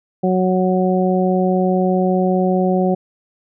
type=harmonic tone; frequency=184.8 Hz; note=F#3; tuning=2 cents flat; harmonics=1 / 2 / 3 / 4; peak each=-16 / -19 / -21 / -22 dBFS; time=0.23-2.95 s; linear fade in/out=10 ms; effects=none